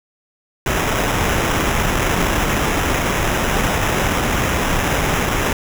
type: noise with sample-and-hold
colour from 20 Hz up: pink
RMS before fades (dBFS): -18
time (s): 0.66-5.53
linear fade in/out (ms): 2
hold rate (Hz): 4410
effects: none